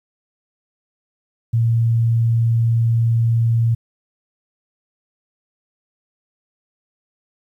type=tone; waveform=sine; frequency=115.4 Hz; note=A#2; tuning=17 cents flat; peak=-13 dBFS; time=1.53-3.75 s; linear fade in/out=10 ms; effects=9-bit